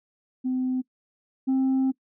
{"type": "tone pair in turn", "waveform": "sine", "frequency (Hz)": [256.3, 264.1], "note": ["C4", "C4"], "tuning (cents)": [-36, 16], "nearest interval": "minor second", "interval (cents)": 52, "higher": "second", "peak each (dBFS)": [-22, -17], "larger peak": "second", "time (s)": [[0.44, 0.82], [1.47, 1.92]], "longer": "second", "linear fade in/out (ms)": 20, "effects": ["noise-tail reverb RT60 0.1 s tail -21 dB re dry", "tanh soft clip ceiling -19 dBFS"]}